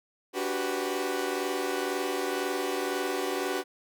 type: chord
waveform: sawtooth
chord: G major seventh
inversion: second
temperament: equal with one note detuned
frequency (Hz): 288.1 / 370 / 392 / 493.9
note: D4 / F#4 / G4 / B4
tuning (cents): -33 / 0 / 0 / 0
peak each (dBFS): -32 / -28 / -31 / -31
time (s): 0.33-3.64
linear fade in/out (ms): 50
effects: none